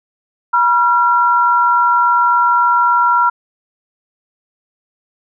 sine tone pair together, 967 / 1371.8 Hz, B5 / F6, -37 / -31 cents, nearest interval tritone, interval 606 cents, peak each -12 dBFS, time 0.53-3.3 s, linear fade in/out 10 ms, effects none

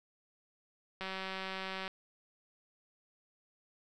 click train, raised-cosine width 0.3 ms, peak -24 dBFS, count 166, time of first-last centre 1.01-1.878 s, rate 190 Hz, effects none

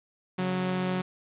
sawtooth tone pair together, 139.1 / 183.86 Hz, C#3 / F#3, +6 / -11 cents, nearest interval perfect fourth, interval 483 cents, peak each -32 / -23 dBFS, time 0.38-1.02 s, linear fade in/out 10 ms, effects resampled to 8000 Hz + 8-bit

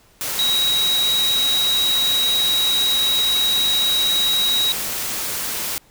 sine tone in noise, 3831 Hz, A#7, 47 cents sharp, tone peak -16 dBFS, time 0.39-4.72 s, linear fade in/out 0 ms, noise white, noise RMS -25 dBFS, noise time 0.21-5.78 s, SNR +6 dB, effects pink hiss -54 dBFS RMS until 5.9 s

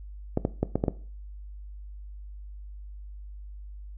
clicks, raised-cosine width 2 ms, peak -10 dBFS, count 6, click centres 0.374 / 0.451 / 0.63 / 0.756 / 0.839 / 0.882 s, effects noise-tail reverb RT60 0.4 s tail -17 dB re dry + added 50 Hz sine -39 dBFS peak until 3.97 s

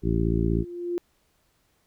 harmonic tone, 56.3 Hz, A1, 40 cents sharp, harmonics 1 / 2 / 3 / 4 / 5 / 6 / 7, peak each -26 / -28 / -27 / -31 / -32 / -29 / -31 dBFS, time 0.02-0.65 s, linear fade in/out 50 ms
sine tone with exponential growth, 349.2 Hz, F4, in tune, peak -23 dBFS, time 0.06-0.98 s, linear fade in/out 0 ms, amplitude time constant 200 ms
effects pink hiss -68 dBFS RMS until 1.86 s

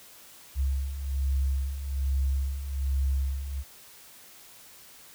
sine beating tone pair, 66.9 / 68.1 Hz, C2 / C#2, +39 / -30 cents, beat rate 1.2 Hz, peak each -32 / -26 dBFS, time 0.55-3.64 s, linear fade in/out 50 ms, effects white hiss -51 dBFS RMS until 5.14 s

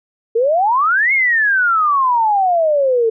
sine exponential two-way sweep, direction up then down, 440 to 2200 to 440 Hz, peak -11 dBFS, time 0.35-3.1 s, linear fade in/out 10 ms, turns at 1.13 s, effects none

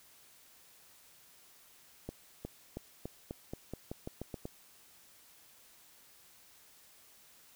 accelerating click train, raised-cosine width 2 ms, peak -26 dBFS, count 12, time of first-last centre 2.09-4.454 s, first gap 360 ms, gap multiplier 0.89, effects white hiss -61 dBFS RMS until 7.55 s

